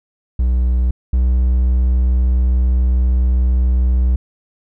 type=tone pair in turn; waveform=triangle; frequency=61.74 / 62.35 Hz; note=B1 / B1; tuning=0 / +17 cents; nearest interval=unison; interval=17 cents; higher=second; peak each=-10 / -9 dBFS; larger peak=second; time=0.39-0.91 / 1.13-4.16 s; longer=second; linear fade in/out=5 ms; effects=none